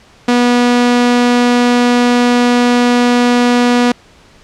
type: tone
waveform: sawtooth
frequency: 243.3 Hz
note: B3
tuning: 26 cents flat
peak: -4 dBFS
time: 0.28-3.92 s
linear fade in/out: 5 ms
effects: pink hiss -44 dBFS RMS until 4.43 s + low-pass 6000 Hz 12 dB/octave